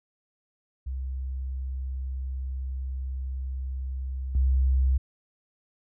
sine tone with level steps, 65.41 Hz, C2, in tune, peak -29 / -19 dBFS, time 0.86-4.98 s, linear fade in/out 10 ms, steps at 4.35 s, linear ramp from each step 2 ms, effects none

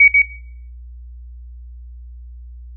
sine tone with echo, 2258 Hz, C#7, 31 cents sharp, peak -5 dBFS, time 0-0.08 s, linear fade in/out 5 ms, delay 140 ms, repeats 1, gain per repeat -3 dB, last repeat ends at 0.22 s, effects noise-tail reverb RT60 0.6 s tail -18 dB re dry + added 60 Hz sine -33 dBFS peak until 2.76 s

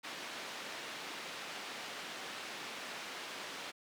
white band-pass noise, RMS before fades -45 dBFS, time 0.03-3.72 s, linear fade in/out 20 ms, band 230 to 3400 Hz, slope 12 dB/octave, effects none

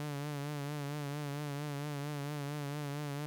sawtooth tone with vibrato, 145.1 Hz, D3, 21 cents flat, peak -33 dBFS, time 0-3.26 s, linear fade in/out 0 ms, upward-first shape triangle, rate 4.4 Hz, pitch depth 67 cents each way, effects 12-bit

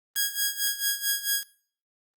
5% pulse tone with tremolo, 1645 Hz, G#6, 17 cents flat, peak -11 dBFS, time 0.16-1.43 s, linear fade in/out 0 ms, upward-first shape sine, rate 4.5 Hz, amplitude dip 80%, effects noise-tail reverb RT60 0.5 s tail -23 dB re dry + Opus 24 kbps

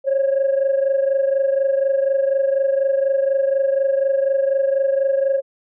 sine tone pair together, 540 / 564.1 Hz, C#5 / C#5, -45 / +30 cents, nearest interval minor second, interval 75 cents, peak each -15 / -20 dBFS, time 0.04-5.42 s, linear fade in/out 50 ms, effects tanh soft clip ceiling -11 dBFS

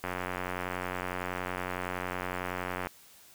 click train, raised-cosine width 0.5 ms, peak -18 dBFS, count 258, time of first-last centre 0.04-2.87 s, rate 90.8 Hz, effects white hiss -56 dBFS RMS until 3.34 s

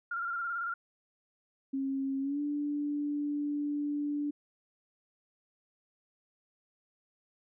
sine tone with vibrato, 1389 Hz, F6, 10 cents flat, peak -32 dBFS, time 0.11-0.74 s, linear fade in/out 5 ms, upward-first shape square, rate 18 Hz, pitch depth 35 cents each way
sine tone with pitch glide, 270.7 to 291.8 Hz, C#4 to D4, -41 to -11 cents, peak -30 dBFS, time 1.73-4.31 s, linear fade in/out 10 ms, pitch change +130 cents, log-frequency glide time 2.21-2.4 s
effects none

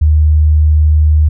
sine tone, 76.5 Hz, D#2, 29 cents flat, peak -5 dBFS, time 0.01-1.29 s, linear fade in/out 10 ms, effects none

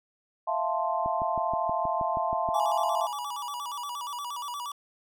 sine chord, F major seventh, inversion third, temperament equal, 659.3 / 698.5 / 880 / 1046.5 Hz, E5 / F5 / A5 / C6, 0 / 0 / 0 / 0 cents, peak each -31 dBFS, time 0.47-3.07 s, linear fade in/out 10 ms
click train, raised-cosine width 3 ms, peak -26 dBFS, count 10, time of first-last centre 1.06-2.489 s, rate 6.3 Hz
square tone with vibrato, 1056 Hz, C6, 16 cents sharp, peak -34 dBFS, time 2.54-4.72 s, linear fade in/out 5 ms, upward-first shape square, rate 8.5 Hz, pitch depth 150 cents each way
sine tone with exponential decay, 836 Hz, G#5, 11 cents sharp, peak -25 dBFS, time 2.55-4.72 s, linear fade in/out 2 ms, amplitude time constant 470 ms
effects none

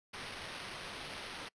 white noise with sample-and-hold, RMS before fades -45 dBFS, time 0.13-1.49 s, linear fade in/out 10 ms, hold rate 7350 Hz, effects noise-tail reverb RT60 0.1 s tail -26 dB re dry + resampled to 22050 Hz

